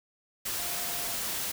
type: tone in noise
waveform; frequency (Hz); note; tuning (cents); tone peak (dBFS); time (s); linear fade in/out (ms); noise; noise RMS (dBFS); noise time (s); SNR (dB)
sine; 698.5; F5; 0; -44; 0.58-1.15; 10; white; -33; 0.45-1.52; -14
effects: none